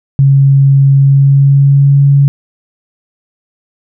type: tone with pitch glide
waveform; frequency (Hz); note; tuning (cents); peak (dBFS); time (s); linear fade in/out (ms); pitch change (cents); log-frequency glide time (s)
sine; 137.6 to 140.25; C#3 to C#3; -12 to +21; -3; 0.19-2.28; 0; +33; 0.94-2.03
effects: none